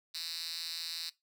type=tone with high-pass filter; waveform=5% pulse; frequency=165.1 Hz; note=E3; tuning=3 cents sharp; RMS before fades=-40 dBFS; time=0.14-1.1 s; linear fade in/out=10 ms; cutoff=3900 Hz; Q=5.5; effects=noise-tail reverb RT60 0.2 s tail -19 dB re dry

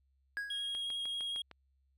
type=tone with exponential decay; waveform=triangle; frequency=1651 Hz; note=G#6; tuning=11 cents flat; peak=-31 dBFS; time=0.37-0.82 s; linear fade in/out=0 ms; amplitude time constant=97 ms
type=tone with vibrato; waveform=triangle; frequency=3278 Hz; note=G#7; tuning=23 cents flat; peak=-34 dBFS; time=0.5-1.42 s; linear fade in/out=5 ms; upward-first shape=sine; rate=11 Hz; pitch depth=13 cents each way
type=click train; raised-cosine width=0.3 ms; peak=-33 dBFS; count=6; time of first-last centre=0.75-1.513 s; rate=6.55 Hz
effects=added 67 Hz sine -70 dBFS peak until 1.97 s

